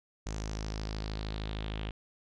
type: tone with low-pass filter sweep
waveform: sawtooth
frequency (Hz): 53.1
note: G#1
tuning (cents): +39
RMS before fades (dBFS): -37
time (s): 0.26-1.91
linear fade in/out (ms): 5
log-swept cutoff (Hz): 6600 to 3100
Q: 3.9
effects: none